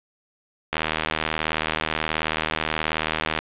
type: click train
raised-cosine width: 0.3 ms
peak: -6 dBFS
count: 210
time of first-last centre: 0.73-3.389 s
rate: 78.6 Hz
effects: resampled to 8000 Hz + 7-bit